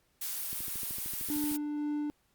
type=noise; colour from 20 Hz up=blue; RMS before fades=-36 dBFS; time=0.21-1.57 s; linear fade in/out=10 ms
type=click train; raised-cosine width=3 ms; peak=-34 dBFS; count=14; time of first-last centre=0.53-1.515 s; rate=13.2 Hz
type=tone with tremolo; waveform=triangle; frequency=296.1 Hz; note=D4; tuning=14 cents sharp; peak=-28 dBFS; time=1.3-2.1 s; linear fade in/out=0 ms; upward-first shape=sine; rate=2 Hz; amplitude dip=25%
effects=pink hiss -72 dBFS RMS until 2.34 s + Opus 48 kbps